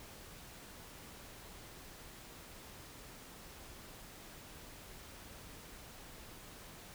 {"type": "silence", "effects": ["pink hiss -53 dBFS RMS until 6.94 s"]}